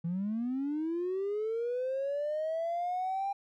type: linear sweep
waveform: triangle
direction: up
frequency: 163.1 to 801 Hz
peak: -27 dBFS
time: 0.04-3.33 s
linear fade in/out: 10 ms
effects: tanh soft clip ceiling -27 dBFS